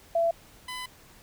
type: tone pair in turn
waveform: sine / 15% pulse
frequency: 671 / 1005.4 Hz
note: E5 / B5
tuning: +31 / +31 cents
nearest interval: perfect fifth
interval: 700 cents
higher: second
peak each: -21 / -28 dBFS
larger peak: first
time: 0.15-0.31 / 0.68-0.86 s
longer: second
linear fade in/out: 5 ms
effects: pink hiss -54 dBFS RMS until 1.22 s